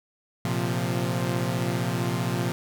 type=chord; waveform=sawtooth; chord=Bb suspended second; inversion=none; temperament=equal with one note detuned; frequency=115.47 / 130.81 / 174.61 Hz; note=Bb2 / C3 / F3; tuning=-16 / 0 / 0 cents; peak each=-25 dBFS; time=0.45-2.52 s; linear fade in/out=0 ms; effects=none